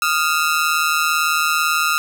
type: ring-modulated tone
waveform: sawtooth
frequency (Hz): 1318.5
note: E6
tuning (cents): 0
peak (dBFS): -9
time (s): 0.02-1.98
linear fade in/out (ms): 0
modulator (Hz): 79
effects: none